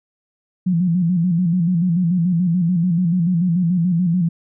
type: tone with vibrato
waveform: sine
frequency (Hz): 174.61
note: F3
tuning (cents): 0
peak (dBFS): -14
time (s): 0.66-4.29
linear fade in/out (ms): 10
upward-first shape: square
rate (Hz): 6.9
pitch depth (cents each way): 82
effects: none